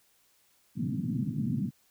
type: band-pass noise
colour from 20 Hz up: pink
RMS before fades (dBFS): -31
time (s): 0.75-1.71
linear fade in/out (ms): 50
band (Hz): 120 to 260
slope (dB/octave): 48
effects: white hiss -67 dBFS RMS until 1.9 s